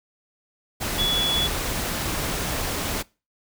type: tone in noise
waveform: sine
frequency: 3400 Hz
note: G#7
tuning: 40 cents sharp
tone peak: -21 dBFS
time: 0.98-1.48 s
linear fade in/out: 20 ms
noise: pink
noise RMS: -27 dBFS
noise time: 0.8-3.03 s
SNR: +3 dB
effects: noise-tail reverb RT60 0.3 s tail -23 dB re dry